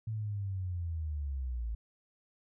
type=linear sweep; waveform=sine; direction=down; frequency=111.7 to 54 Hz; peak=-33 dBFS; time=0.07-1.75 s; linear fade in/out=5 ms; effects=none